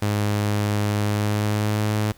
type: tone with pitch glide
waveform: sawtooth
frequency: 103.83 to 106.38 Hz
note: G#2 to G#2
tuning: 0 to +42 cents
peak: -16 dBFS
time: 0.02-2.12 s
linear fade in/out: 5 ms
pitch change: +42 cents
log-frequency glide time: 1.02-1.92 s
effects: pink hiss -53 dBFS RMS until 2.17 s